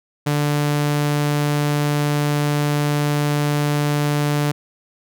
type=tone; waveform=sawtooth; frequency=146.83 Hz; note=D3; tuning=in tune; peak=-13 dBFS; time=0.26-4.52 s; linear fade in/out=10 ms; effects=none